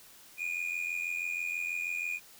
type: tone with amplitude modulation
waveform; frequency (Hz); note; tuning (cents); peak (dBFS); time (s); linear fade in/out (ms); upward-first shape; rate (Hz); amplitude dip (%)
triangle; 2441; D#7; -34; -27; 0.37-2.2; 50; sine; 86.2; 75
effects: white hiss -55 dBFS RMS until 2.39 s